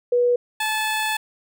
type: tone pair in turn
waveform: sine / 15% pulse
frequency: 486.9 / 867.6 Hz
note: B4 / A5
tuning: -25 / -25 cents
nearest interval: minor seventh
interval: 1000 cents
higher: second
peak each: -15 dBFS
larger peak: neither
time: 0.12-0.36 / 0.6-1.17 s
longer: second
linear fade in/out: 5 ms
effects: none